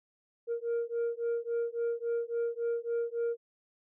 sine beating tone pair, 466.2 / 469.8 Hz, A#4 / A#4, 0 / +13 cents, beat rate 3.6 Hz, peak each -31 dBFS, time 0.47-3.37 s, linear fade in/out 50 ms, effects tanh soft clip ceiling -27 dBFS

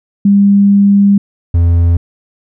sine / triangle tone pair in turn, 200.4 / 85.19 Hz, G3 / F2, +38 / -42 cents, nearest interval octave + minor third, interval 1480 cents, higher first, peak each -4 dBFS, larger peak neither, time 0.25-1.18 / 1.54-1.97 s, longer first, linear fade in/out 5 ms, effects none

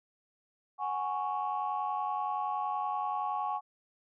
sine chord, F# suspended second, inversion none, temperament equal, 740 / 830.6 / 1108.7 Hz, F#5 / G#5 / C#6, 0 / 0 / 0 cents, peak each -36 / -33 / -34 dBFS, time 0.78-3.61 s, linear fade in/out 50 ms, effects tanh soft clip ceiling -23 dBFS

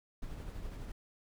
brown noise with tremolo, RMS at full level -41 dBFS, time 0.22-0.92 s, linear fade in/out 5 ms, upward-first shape triangle, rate 12 Hz, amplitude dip 40%, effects none

